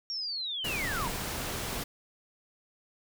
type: linear sweep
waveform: sine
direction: down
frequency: 5600 to 880 Hz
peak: -32 dBFS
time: 0.1-1.08 s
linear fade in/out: 0 ms
type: noise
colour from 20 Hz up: pink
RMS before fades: -35 dBFS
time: 0.64-1.84 s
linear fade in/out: 10 ms
effects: none